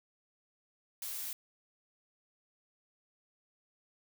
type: noise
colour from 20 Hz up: blue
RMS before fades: -40 dBFS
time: 1.02-1.33 s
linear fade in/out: 2 ms
effects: none